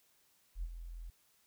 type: tone with ADSR envelope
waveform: sine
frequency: 42.24 Hz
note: E1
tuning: 43 cents sharp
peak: -33 dBFS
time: 0.55-1.1 s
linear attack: 77 ms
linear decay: 49 ms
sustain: -10 dB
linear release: 4 ms
effects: tanh soft clip ceiling -30 dBFS + white hiss -71 dBFS RMS until 1.46 s